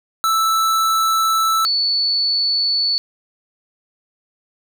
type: tone pair in turn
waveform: square / sine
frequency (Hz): 1318.5 / 4452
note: E6 / C#8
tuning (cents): 0 / +7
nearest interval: octave + major sixth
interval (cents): 2107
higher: second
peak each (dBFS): -15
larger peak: neither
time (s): 0.24-1.65 / 1.65-2.98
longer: first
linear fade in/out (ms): 0
effects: none